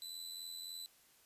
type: tone with amplitude modulation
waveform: sawtooth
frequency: 3999 Hz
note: B7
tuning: 21 cents sharp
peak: -39 dBFS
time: 0.02-0.86 s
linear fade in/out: 0 ms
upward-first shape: sine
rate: 83.5 Hz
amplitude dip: 55%
effects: white hiss -67 dBFS RMS until 1.25 s + resampled to 32000 Hz